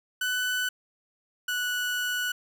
30% pulse tone pair in turn, 1496 / 1475.4 Hz, F#6 / F#6, +19 / -5 cents, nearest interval unison, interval 24 cents, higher first, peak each -23 / -24 dBFS, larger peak first, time 0.21-0.69 / 1.48-2.32 s, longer second, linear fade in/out 5 ms, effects none

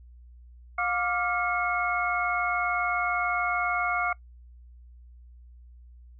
sine tone cluster, 712 / 1173 / 1400 / 2178 Hz, F5 / D6 / F6 / C#7, +33 / -2 / +4 / -31 cents, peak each -30 dBFS, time 0.78-4.13 s, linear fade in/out 5 ms, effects noise-tail reverb RT60 0.1 s tail -22 dB re dry + added 60 Hz sine -47 dBFS peak until 6.19 s

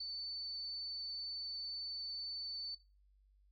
sine tone, 4511 Hz, C#8, 29 cents sharp, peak -40 dBFS, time 0-2.75 s, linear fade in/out 5 ms, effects noise-tail reverb RT60 0.3 s tail -20 dB re dry + added 49 Hz sine -66 dBFS peak until 3.51 s

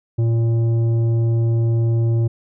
triangle tone with tanh clipping, 115.2 Hz, A#2, 20 cents flat, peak -16 dBFS, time 0.18-2.28 s, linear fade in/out 10 ms, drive 13 dB, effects none

